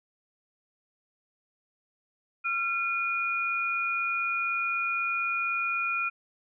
sine tone pair together, 1370 / 2441 Hz, F6 / D#7, -34 / -34 cents, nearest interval minor seventh, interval 1000 cents, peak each -30 / -28 dBFS, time 2.44-6.1 s, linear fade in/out 20 ms, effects none

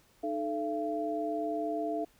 sine tone cluster, 306.1 / 434.6 / 680 Hz, D#4 / A4 / F5, -28 / -21 / -46 cents, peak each -35 / -37 / -33 dBFS, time 0.23-2.05 s, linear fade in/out 10 ms, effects pink hiss -65 dBFS RMS until 2.19 s

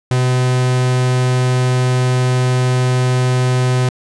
45% pulse tone, 126.7 Hz, B2, 45 cents sharp, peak -12 dBFS, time 0.11-3.89 s, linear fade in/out 2 ms, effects resampled to 22050 Hz

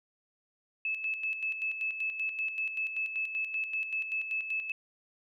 sine tone with tremolo, 2608 Hz, E7, 19 cents flat, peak -29 dBFS, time 0.85-4.72 s, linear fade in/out 2 ms, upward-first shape square, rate 5.2 Hz, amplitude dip 55%, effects none

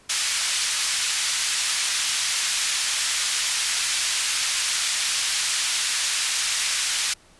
white band-pass noise, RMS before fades -24 dBFS, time 0.09-7.14 s, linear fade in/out 10 ms, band 1700 to 7800 Hz, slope 12 dB/octave, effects pink hiss -54 dBFS RMS until 7.39 s + resampled to 24000 Hz

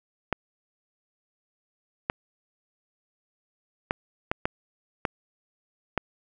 clicks, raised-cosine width 0.5 ms, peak -9 dBFS, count 7, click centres 0.327 / 2.099 / 3.909 / 4.315 / 4.455 / 5.052 / 5.977 s, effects none

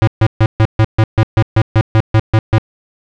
square tone bursts, 110 Hz, A2, in tune, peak -7 dBFS, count 14, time 0.02-2.582 s, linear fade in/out 0 ms, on 53 ms, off 140 ms, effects low-pass 3000 Hz 12 dB/octave

